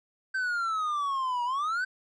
triangle exponential two-way sweep, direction down then up, 1558 to 952 to 1558 Hz, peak -25 dBFS, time 0.34-1.85 s, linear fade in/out 10 ms, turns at 1.44 s, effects resampled to 22050 Hz

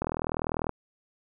click train, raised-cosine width 1 ms, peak -15 dBFS, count 28, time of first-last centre 0.02-0.693 s, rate 40.1 Hz, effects none

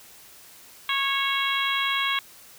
harmonic tone, 550 Hz, C#5, 14 cents flat, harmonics 2 / 3 / 4 / 5 / 6 / 7, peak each -28 / -31 / -28 / -32 / -28 / -34 dBFS, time 0.89-2.19 s, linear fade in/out 2 ms, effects white hiss -49 dBFS RMS until 2.58 s

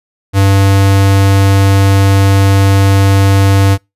square tone, 98 Hz, G2, in tune, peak -6 dBFS, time 0.33-3.78 s, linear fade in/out 50 ms, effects noise-tail reverb RT60 0.2 s tail -25 dB re dry + resampled to 32000 Hz

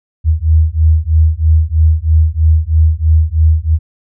sine beating tone pair, 77.78 / 80.88 Hz, D#2 / E2, 0 / -32 cents, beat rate 3.1 Hz, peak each -10 dBFS, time 0.24-3.79 s, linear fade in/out 50 ms, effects none

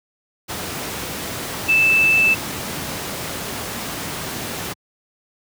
sine tone in noise, 2637 Hz, E7, in tune, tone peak -12 dBFS, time 1.68-2.35 s, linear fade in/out 20 ms, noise pink, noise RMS -27 dBFS, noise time 0.48-4.74 s, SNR +12 dB, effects high-pass 100 Hz 12 dB/octave

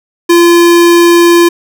square tone, 343.3 Hz, F4, 30 cents flat, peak -3 dBFS, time 0.29-1.49 s, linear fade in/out 10 ms, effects none

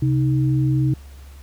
sine tone pair together, 132.7 / 312.1 Hz, C3 / D#4, +25 / +5 cents, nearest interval octave + minor third, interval 1480 cents, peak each -16 / -23 dBFS, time 0.02-0.94 s, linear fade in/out 5 ms, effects added 69 Hz sine -38 dBFS peak until 1.42 s + pink hiss -51 dBFS RMS until 1.42 s

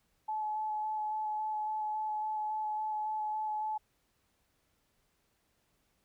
sine tone with vibrato, 858 Hz, A5, 44 cents flat, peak -32 dBFS, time 0.28-3.78 s, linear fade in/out 10 ms, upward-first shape square, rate 3.6 Hz, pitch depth 10 cents each way, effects pink hiss -75 dBFS RMS until 6.04 s

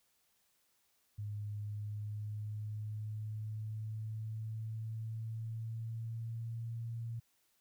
sine tone with pitch glide, 104.1 to 115.51 Hz, G#2 to A#2, +5 to -15 cents, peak -38 dBFS, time 1.18-7.2 s, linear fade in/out 10 ms, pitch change +180 cents, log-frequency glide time 1.59-6.81 s, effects white hiss -75 dBFS RMS until 7.6 s

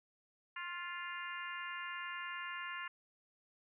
harmonic tone with a mistuned harmonic, 349.2 Hz, F4, in tune, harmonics 3 / 4 / 5 / 6 / 7 / 8, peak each -46 / -48 / -46 / -49 / -54 / -50 dBFS, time 0.56-2.88 s, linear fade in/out 5 ms, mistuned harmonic 3, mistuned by +20 cents, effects none

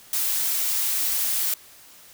blue noise, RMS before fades -24 dBFS, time 0.13-1.54 s, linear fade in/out 2 ms, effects white hiss -49 dBFS RMS until 2.13 s

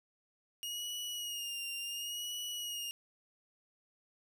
sawtooth tone with vibrato, 2860 Hz, F7, 41 cents sharp, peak -35 dBFS, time 0.63-2.91 s, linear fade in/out 0 ms, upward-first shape sine, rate 0.7 Hz, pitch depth 47 cents each way, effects none

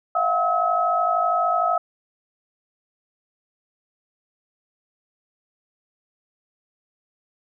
sine tone cluster, 654 / 707 / 758 / 1286 Hz, E5 / F5 / F#5 / E6, -14 / +21 / +42 / -43 cents, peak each -27 / -22 / -29 / -21 dBFS, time 0.15-1.78 s, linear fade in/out 5 ms, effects none

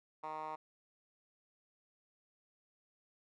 10% pulse tone with band-pass filter, 155.56 Hz, D#3, in tune, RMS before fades -43 dBFS, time 0.23-0.56 s, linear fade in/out 10 ms, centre 1000 Hz, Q 3.4, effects none

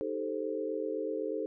sine chord, A half-diminished seventh, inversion second, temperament equal, 311.1 / 392 / 440 / 523.3 Hz, Eb4 / G4 / A4 / C5, 0 / 0 / 0 / 0 cents, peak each -38 / -39 / -35 / -38 dBFS, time 0.01-1.46 s, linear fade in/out 0 ms, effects none

